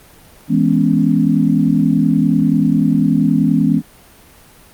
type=chord; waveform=sine; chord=C# minor seventh; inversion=first; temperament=equal with one note detuned; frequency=163.58 / 207.7 / 246.9 / 277.2 Hz; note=E3 / G#3 / B3 / C#4; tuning=-13 / 0 / 0 / 0 cents; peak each=-16 dBFS; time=0.48-3.82 s; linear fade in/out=50 ms; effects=pink hiss -44 dBFS RMS until 4.73 s + Opus 32 kbps